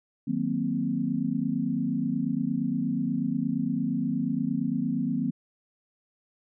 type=chord; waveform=sine; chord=C half-diminished seventh; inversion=first; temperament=equal; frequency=155.56 / 185 / 233.1 / 261.6 Hz; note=Eb3 / Gb3 / Bb3 / C4; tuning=0 / 0 / 0 / 0 cents; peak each=-33 / -32 / -29 / -29 dBFS; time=0.27-5.31 s; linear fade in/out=10 ms; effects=none